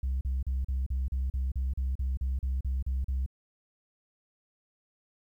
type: tone bursts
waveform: sine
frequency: 65.41 Hz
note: C2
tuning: in tune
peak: -25 dBFS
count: 15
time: 0.03-3.262 s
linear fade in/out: 5 ms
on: 180 ms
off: 38 ms
effects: tanh soft clip ceiling -25 dBFS + 11-bit